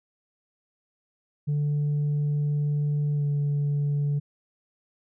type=tone with pitch glide; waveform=sine; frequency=146.83 to 144.56 Hz; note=D3 to D3; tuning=0 to -27 cents; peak=-20 dBFS; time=1.47-4.2 s; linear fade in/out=20 ms; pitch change=-27 cents; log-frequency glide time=3.14-3.24 s; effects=tanh soft clip ceiling -21 dBFS